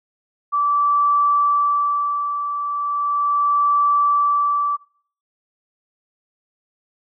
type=tone with tremolo; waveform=sine; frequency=1160 Hz; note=D6; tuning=22 cents flat; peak=-13 dBFS; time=0.52-4.77 s; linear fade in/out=20 ms; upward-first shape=sine; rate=0.37 Hz; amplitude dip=60%; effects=noise-tail reverb RT60 0.5 s tail -21 dB re dry